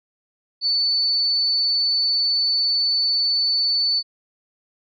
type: tone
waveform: sine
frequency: 4491 Hz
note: C#8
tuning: 22 cents sharp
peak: -17 dBFS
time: 0.61-4.03 s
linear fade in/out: 50 ms
effects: none